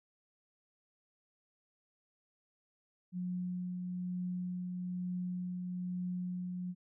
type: tone with tremolo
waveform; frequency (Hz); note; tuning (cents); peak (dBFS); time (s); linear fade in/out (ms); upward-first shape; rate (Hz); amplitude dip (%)
sine; 180.2; F#3; -45; -34; 3.12-6.75; 50; triangle; 1.1; 30
effects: none